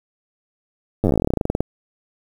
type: slowing click train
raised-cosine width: 2 ms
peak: -5 dBFS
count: 23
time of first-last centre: 1.04-1.606 s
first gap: 9 ms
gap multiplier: 1.09
effects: 7-bit